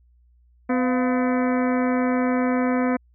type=harmonic tone with a mistuned harmonic; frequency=252.9 Hz; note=B3; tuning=41 cents sharp; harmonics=1 / 2 / 3 / 4 / 5 / 6 / 7 / 8 / 9; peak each=-20 / -26 / -30 / -32 / -34 / -36 / -37 / -38 / -39 dBFS; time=0.69-2.97 s; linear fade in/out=10 ms; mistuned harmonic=3; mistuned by=-120 cents; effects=added 60 Hz sine -54 dBFS peak until 3.14 s